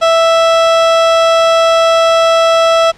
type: tone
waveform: 30% pulse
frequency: 659.3 Hz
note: E5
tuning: in tune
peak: -4 dBFS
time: 0.01-2.92 s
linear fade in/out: 20 ms
effects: pink hiss -41 dBFS RMS until 2.97 s + low-pass 5000 Hz 12 dB/octave